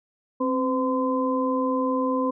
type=tone cluster; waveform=sine; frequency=264.1 / 509 / 1026 Hz; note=C4 / C5 / C6; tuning=+16 / -48 / -34 cents; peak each=-24 / -26 / -27 dBFS; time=0.4-2.31 s; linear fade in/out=10 ms; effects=none